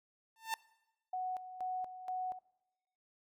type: tone with exponential growth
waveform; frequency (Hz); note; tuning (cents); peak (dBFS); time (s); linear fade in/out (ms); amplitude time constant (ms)
sawtooth; 895; A5; +29; -27; 0.36-0.54; 1; 38
type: tone with tremolo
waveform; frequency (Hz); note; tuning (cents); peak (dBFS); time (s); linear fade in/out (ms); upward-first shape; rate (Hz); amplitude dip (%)
sine; 740; F#5; 0; -35; 1.13-2.39; 5; square; 2.1; 70
effects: noise-tail reverb RT60 1.0 s tail -22 dB re dry